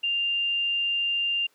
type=tone; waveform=sine; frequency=2794 Hz; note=F7; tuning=in tune; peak=-23 dBFS; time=0.03-1.47 s; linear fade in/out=10 ms; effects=pink hiss -64 dBFS RMS until 1.54 s + high-pass 400 Hz 12 dB/octave